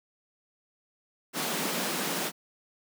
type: high-pass noise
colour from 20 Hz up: pink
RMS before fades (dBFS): -31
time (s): 1.33-2.32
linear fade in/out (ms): 50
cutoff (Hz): 160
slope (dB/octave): 96
effects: none